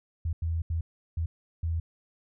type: tone bursts at uneven times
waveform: sine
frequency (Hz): 82.41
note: E2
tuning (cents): 0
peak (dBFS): -26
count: 5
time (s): 0.25-0.33 / 0.42-0.62 / 0.7-0.81 / 1.17-1.26 / 1.63-1.8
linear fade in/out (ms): 5
effects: none